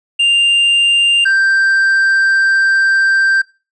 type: tone pair in turn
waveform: triangle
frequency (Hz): 2794 / 1571.2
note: F7 / G6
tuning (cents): 0 / +4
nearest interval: minor seventh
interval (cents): 996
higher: first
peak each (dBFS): -7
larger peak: neither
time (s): 0.19-1.25 / 1.25-3.42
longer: second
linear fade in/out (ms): 10
effects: noise-tail reverb RT60 0.3 s tail -21 dB re dry + resampled to 22050 Hz